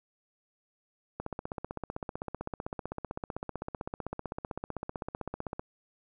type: click train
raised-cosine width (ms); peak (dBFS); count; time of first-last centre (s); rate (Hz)
1; -21; 70; 1.2-5.595; 15.7
effects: none